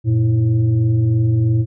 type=tone with frequency modulation; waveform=sine; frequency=116.54 Hz; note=A#2; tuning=in tune; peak=-12 dBFS; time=0.04-1.66 s; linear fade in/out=50 ms; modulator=210 Hz; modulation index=0.54; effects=none